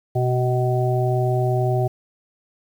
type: harmonic tone with a mistuned harmonic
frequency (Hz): 125.6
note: B2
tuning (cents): +30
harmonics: 1 / 3 / 5 / 6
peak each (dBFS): -19 / -24 / -26 / -27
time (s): 0.15-1.88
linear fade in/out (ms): 10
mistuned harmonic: 1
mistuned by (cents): -17
effects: 8-bit